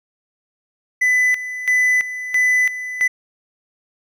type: tone with tremolo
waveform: triangle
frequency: 2000 Hz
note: B6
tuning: 21 cents sharp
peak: -11 dBFS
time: 1.01-3.08 s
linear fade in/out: 10 ms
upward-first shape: square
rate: 1.5 Hz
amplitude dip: 75%
effects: none